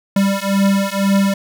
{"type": "beating tone pair", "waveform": "square", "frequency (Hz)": [196, 198], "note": ["G3", "G3"], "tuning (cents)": [0, 18], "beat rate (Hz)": 2, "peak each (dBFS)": -17, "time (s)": [0.16, 1.34], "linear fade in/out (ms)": 5, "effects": []}